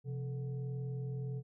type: tone with frequency modulation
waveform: sine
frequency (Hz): 130.81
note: C3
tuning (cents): 0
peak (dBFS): -36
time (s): 0.04-1.43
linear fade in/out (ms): 50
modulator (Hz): 303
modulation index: 0.5
effects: none